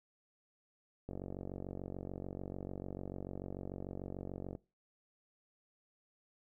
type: click train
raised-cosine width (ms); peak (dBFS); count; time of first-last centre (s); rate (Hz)
2; -29; 163; 1.09-4.552; 46.8
effects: noise-tail reverb RT60 0.3 s tail -22 dB re dry